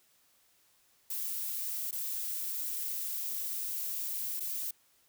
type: noise with dropouts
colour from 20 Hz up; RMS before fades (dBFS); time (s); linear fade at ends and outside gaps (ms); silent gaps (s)
violet; -36; 1.1-4.71; 5; 1.911-1.926 / 4.397-4.404
effects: white hiss -68 dBFS RMS until 5.08 s